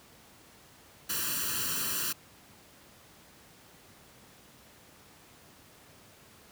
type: noise with comb filter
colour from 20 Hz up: white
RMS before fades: -32 dBFS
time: 1.09-2.13 s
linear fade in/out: 10 ms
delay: 0.69 ms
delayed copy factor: +0.95
effects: pink hiss -56 dBFS RMS until 6.51 s + high-pass 80 Hz 12 dB/octave